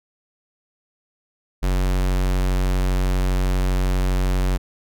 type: tone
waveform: square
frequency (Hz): 46.25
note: F#1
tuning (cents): 0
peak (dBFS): -18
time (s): 1.62-4.58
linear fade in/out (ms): 20
effects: none